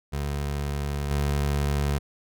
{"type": "tone with level steps", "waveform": "25% pulse", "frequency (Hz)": 71.6, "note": "D2", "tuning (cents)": -43, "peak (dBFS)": [-23, -19], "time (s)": [0.12, 1.99], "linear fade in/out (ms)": 20, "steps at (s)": 1.11, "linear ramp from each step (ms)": 2, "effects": []}